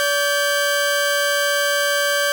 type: tone pair together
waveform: sawtooth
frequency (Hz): 574 / 1568.2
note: D5 / G6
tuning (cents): -40 / 0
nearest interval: octave + perfect fourth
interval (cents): 1740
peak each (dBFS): -16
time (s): 0-2.32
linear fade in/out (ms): 0
effects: none